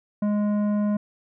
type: tone with tanh clipping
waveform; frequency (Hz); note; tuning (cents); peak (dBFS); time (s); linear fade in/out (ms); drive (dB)
sine; 207.7; G#3; 0; -22; 0.22-0.97; 5; 11
effects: none